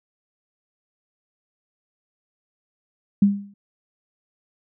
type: tone with exponential decay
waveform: sine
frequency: 200.9 Hz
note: G3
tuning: 43 cents sharp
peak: -9 dBFS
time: 3.22-3.54 s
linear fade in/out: 5 ms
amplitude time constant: 68 ms
effects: none